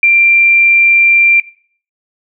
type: tone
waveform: sine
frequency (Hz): 2368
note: D7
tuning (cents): +14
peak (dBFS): -4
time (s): 0.03-1.4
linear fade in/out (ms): 2
effects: noise-tail reverb RT60 0.5 s tail -20 dB re dry